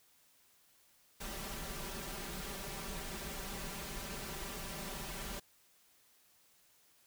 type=noise with comb filter; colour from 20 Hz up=pink; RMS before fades=-43 dBFS; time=1.2-5.4 s; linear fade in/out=10 ms; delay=5.1 ms; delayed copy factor=+0.75; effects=white hiss -68 dBFS RMS until 7.06 s